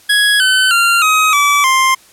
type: tone with pitch steps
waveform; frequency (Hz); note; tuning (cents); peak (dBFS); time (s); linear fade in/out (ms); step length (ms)
25% pulse; 1667 / 1519.8 / 1385.7 / 1263.3 / 1151.8 / 1050.1; G#6 / F#6 / F6 / D#6 / D6 / C6; +6 / +46 / -14 / +26 / -34 / +6; -5; 0.09-1.95; 10; 310
effects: white hiss -45 dBFS RMS until 2.12 s + low-pass 12000 Hz 12 dB/octave